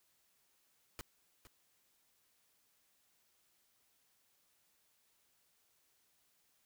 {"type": "noise with echo", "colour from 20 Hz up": "pink", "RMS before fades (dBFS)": -45, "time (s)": [0.99, 1.01], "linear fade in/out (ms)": 0, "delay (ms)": 460, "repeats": 1, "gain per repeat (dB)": -13, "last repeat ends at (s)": 1.47, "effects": ["white hiss -75 dBFS RMS until 6.65 s"]}